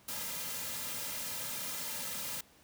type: noise with comb filter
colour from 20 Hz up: white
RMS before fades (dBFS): -39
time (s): 0.08-2.41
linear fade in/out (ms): 5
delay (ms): 2.7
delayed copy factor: -0.85
effects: pink hiss -62 dBFS RMS until 2.63 s + high-pass 60 Hz 12 dB/octave